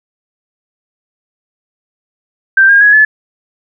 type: tone with pitch steps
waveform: sine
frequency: 1568 / 1618.6 / 1670.9 / 1724.8 Hz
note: G6 / G#6 / G#6 / A6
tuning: 0 / -45 / +10 / -35 cents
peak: -3 dBFS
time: 2.57-3.05 s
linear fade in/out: 5 ms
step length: 120 ms
effects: none